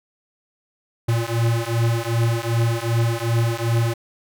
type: beating tone pair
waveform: square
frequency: 114.8 / 117.4 Hz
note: A#2 / A#2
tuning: -26 / +13 cents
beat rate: 2.6 Hz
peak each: -22 / -22 dBFS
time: 1.08-3.94 s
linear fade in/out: 10 ms
effects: none